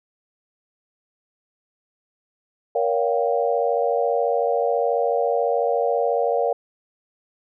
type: chord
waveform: sine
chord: G half-diminished seventh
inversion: first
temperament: just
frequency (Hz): 470.4 / 564.5 / 705.6 / 784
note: Bb4 / Db5 / F5 / G5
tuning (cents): +16 / +31 / +18 / 0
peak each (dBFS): -22 / -23 / -24 / -28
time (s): 2.75-6.53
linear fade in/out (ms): 5
effects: none